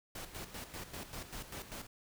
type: noise with tremolo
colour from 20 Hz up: pink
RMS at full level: -44 dBFS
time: 0.15-1.87 s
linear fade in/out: 5 ms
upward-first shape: square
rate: 5.1 Hz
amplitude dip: 65%
effects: none